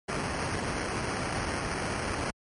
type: noise with sample-and-hold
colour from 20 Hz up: pink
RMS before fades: -31 dBFS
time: 0.08-2.31 s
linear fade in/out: 10 ms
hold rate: 3675 Hz
effects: high-pass 60 Hz 12 dB/octave + MP3 48 kbps